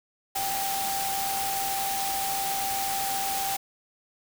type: tone in noise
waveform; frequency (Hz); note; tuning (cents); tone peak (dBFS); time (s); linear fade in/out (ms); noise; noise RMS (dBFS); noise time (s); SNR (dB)
sine; 784; G5; 0; -29; 0.35-3.57; 10; white; -31; 0.35-3.57; -1
effects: none